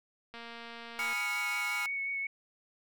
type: click train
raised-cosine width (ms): 0.3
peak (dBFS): -30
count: 185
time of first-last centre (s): 0.34-1.13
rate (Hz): 233
type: tone with vibrato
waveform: sine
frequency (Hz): 2217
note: C#7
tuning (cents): 0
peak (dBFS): -32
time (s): 0.99-2.27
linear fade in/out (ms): 5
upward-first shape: sine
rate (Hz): 5.6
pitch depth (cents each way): 14
type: chord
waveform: sawtooth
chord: F half-diminished seventh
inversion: first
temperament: equal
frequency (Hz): 830.6 / 987.8 / 1244.5 / 1396.9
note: Ab5 / Cb6 / Eb6 / F6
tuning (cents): 0 / 0 / 0 / 0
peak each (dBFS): -40 / -39 / -39 / -35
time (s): 0.99-1.86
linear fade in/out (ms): 0
effects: none